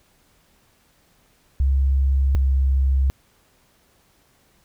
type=tone pair in turn; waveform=sine; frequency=67.6 / 66.98 Hz; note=C#2 / C2; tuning=-43 / +41 cents; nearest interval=unison; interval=16 cents; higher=first; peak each=-15 dBFS; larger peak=neither; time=1.6-2.35 / 2.35-3.1 s; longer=neither; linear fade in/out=0 ms; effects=pink hiss -60 dBFS RMS until 4.64 s